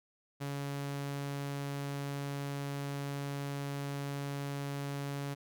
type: tone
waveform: sawtooth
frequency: 141 Hz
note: C#3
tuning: 30 cents sharp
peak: -32 dBFS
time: 0.4-5.35 s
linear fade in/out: 20 ms
effects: none